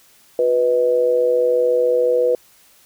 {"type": "tone with amplitude modulation", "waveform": "sine", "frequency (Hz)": 493.9, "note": "B4", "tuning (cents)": 0, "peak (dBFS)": -10, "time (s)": [0.39, 2.35], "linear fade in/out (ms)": 2, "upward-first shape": "sine", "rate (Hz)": 134, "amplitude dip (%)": 70, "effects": ["white hiss -52 dBFS RMS until 2.85 s"]}